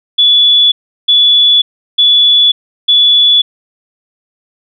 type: tone bursts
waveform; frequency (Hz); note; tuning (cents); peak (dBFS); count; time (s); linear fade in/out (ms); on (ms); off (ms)
sine; 3432; A7; -44; -4; 4; 0.18-3.42; 10; 540; 360
effects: none